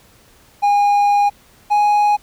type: tone pair in turn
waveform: triangle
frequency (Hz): 816 / 830.3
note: G#5 / G#5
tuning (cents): -31 / -1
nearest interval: unison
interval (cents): 30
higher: second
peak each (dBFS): -9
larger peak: neither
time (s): 0.62-1.3 / 1.7-2.17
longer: first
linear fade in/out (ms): 20
effects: pink hiss -50 dBFS RMS until 2.22 s